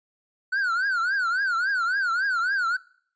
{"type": "tone with vibrato", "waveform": "triangle", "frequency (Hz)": 1480, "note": "F#6", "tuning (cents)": 0, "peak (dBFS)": -20, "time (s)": [0.52, 2.77], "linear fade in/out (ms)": 10, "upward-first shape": "triangle", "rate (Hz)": 3.6, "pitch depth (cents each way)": 200, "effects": ["noise-tail reverb RT60 0.6 s tail -23 dB re dry", "resampled to 16000 Hz"]}